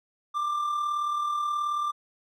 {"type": "tone with amplitude modulation", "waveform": "triangle", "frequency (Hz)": 1185, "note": "D6", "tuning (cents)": 15, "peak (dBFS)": -22, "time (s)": [0.34, 1.92], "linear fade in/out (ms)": 20, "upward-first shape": "sine", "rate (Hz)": 38.6, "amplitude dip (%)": 40, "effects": []}